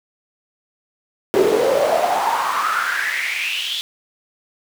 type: noise with high-pass filter sweep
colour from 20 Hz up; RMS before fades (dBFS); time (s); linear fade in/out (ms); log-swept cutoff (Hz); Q
brown; -19; 1.34-3.81; 0; 370 to 3500; 7.5
effects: none